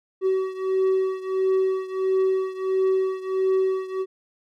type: beating tone pair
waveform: triangle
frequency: 378.6 / 380.1 Hz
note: F#4 / F#4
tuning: +40 / +47 cents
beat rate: 1.5 Hz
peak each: -20 / -23 dBFS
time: 0.21-4.06 s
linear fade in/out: 50 ms
effects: none